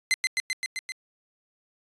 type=tone with echo; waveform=sawtooth; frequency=2060 Hz; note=C7; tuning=28 cents flat; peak=-16 dBFS; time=0.11-0.14 s; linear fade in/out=0 ms; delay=130 ms; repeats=6; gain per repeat=-2 dB; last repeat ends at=0.92 s; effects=resampled to 22050 Hz